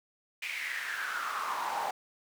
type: noise with high-pass filter sweep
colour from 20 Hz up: brown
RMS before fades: -35 dBFS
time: 0.42-1.91 s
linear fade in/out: 5 ms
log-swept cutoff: 2400 to 790 Hz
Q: 6
effects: none